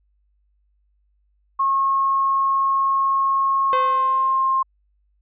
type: tone with pitch glide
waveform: sine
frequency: 1086 to 1062.4 Hz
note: C#6 to C6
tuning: -36 to +26 cents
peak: -16 dBFS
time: 1.59-4.63 s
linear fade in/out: 10 ms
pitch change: -38 cents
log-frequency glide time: 3.79-4.02 s
type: tone with exponential decay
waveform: sawtooth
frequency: 514 Hz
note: C5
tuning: 31 cents flat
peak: -16 dBFS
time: 3.73-4.61 s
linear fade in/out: 0 ms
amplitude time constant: 190 ms
effects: added 50 Hz sine -61 dBFS peak until 5.21 s + resampled to 8000 Hz